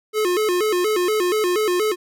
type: tone with vibrato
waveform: square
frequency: 392 Hz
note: G4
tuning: in tune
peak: -18 dBFS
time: 0.13-1.96 s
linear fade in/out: 50 ms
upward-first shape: square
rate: 4.2 Hz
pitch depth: 160 cents each way
effects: none